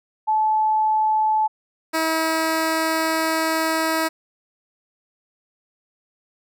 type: tone pair in turn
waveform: sine / 10% pulse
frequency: 866 / 321.4 Hz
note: A5 / E4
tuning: -28 / -44 cents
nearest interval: octave + perfect fourth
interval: 1716 cents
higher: first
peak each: -16 / -11 dBFS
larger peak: second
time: 0.27-1.48 / 1.93-4.09 s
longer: second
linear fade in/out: 20 ms
effects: none